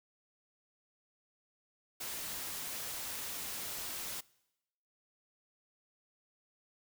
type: noise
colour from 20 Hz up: white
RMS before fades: -41 dBFS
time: 2-4.21 s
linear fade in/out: 10 ms
effects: noise-tail reverb RT60 0.9 s tail -23 dB re dry